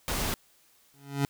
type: noise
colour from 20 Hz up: pink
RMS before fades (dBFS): -30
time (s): 0.08-0.34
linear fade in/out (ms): 0
type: tone with exponential growth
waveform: 25% pulse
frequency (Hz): 140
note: C#3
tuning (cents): +18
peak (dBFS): -18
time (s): 0.94-1.25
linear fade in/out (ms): 0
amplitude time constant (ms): 66
effects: white hiss -63 dBFS RMS until 1.29 s